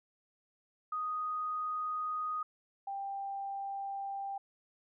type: tone pair in turn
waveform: sine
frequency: 1244.5 / 790.2 Hz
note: D#6 / G5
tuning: 0 / +14 cents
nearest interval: minor sixth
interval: 786 cents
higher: first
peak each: -33 / -36 dBFS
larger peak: first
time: 0.92-2.43 / 2.87-4.38 s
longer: neither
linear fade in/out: 5 ms
effects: none